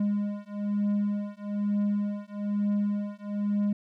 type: beating tone pair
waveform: triangle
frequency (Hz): 204.5 / 205.6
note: G#3 / G#3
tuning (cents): -26 / -17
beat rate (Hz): 1.1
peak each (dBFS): -27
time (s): 0-3.73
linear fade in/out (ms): 5
effects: none

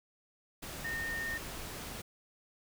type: tone in noise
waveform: sine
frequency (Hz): 1831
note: A#6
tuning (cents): -32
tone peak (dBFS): -35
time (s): 0.84-1.38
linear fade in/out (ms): 10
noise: pink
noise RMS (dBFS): -43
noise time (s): 0.62-2.02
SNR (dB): +5
effects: none

